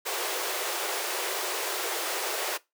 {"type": "high-pass noise", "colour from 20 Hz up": "pink", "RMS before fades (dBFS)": -31, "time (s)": [0.05, 2.58], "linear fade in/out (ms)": 20, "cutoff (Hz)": 350, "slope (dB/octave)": 96, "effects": ["noise-tail reverb RT60 0.2 s tail -20 dB re dry"]}